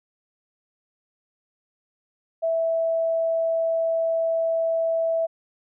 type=tone; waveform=sine; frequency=657 Hz; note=E5; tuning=6 cents flat; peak=-20 dBFS; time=2.42-5.27 s; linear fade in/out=20 ms; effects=none